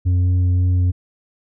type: tone with tanh clipping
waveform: sine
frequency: 90.3 Hz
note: F#2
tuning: 42 cents flat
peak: -14 dBFS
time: 0.05-0.92 s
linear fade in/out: 20 ms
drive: 4 dB
effects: none